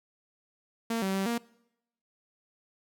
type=tone with pitch steps; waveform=sawtooth; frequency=228.8 / 191.9 / 193.6 / 235.1 Hz; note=A#3 / G3 / G3 / A#3; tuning=-32 / -37 / -21 / +15 cents; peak=-24 dBFS; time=0.9-1.38 s; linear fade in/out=5 ms; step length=120 ms; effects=noise-tail reverb RT60 0.8 s tail -23 dB re dry